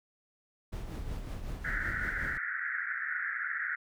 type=noise with tremolo; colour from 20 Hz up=brown; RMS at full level=-36 dBFS; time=0.72-2.38 s; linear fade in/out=10 ms; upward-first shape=triangle; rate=5.4 Hz; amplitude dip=50%
type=band-pass noise; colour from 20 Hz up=pink; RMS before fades=-35 dBFS; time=1.64-3.76 s; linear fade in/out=10 ms; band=1400 to 2000 Hz; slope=96 dB/octave
effects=none